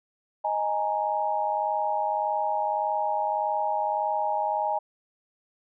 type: chord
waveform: sine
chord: D# suspended fourth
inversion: none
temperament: equal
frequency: 622.3 / 830.6 / 932.3 Hz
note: D#5 / G#5 / A#5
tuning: 0 / 0 / 0 cents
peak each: -30 / -26 / -30 dBFS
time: 0.44-4.79 s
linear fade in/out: 10 ms
effects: none